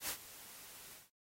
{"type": "noise with ADSR envelope", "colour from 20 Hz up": "white", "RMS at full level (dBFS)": -38, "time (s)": [0, 1.1], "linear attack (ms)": 88, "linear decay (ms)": 78, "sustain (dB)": -16, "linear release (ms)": 170, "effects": ["noise-tail reverb RT60 0.1 s tail -21 dB re dry", "AAC 48 kbps"]}